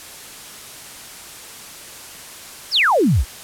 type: exponential sweep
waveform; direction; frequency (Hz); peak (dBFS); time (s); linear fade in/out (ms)
sine; down; 5870 to 45.87; -12; 2.71-3.25; 50
effects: white hiss -37 dBFS RMS until 3.43 s + low-pass 12000 Hz 12 dB/octave